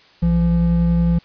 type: tone pair together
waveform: triangle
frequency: 60.37 / 170.3 Hz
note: B1 / F3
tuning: -39 / -43 cents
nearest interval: octave + tritone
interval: 1796 cents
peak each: -18 / -12 dBFS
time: 0.22-1.19 s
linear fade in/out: 10 ms
effects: white hiss -50 dBFS RMS until 1.24 s + resampled to 11025 Hz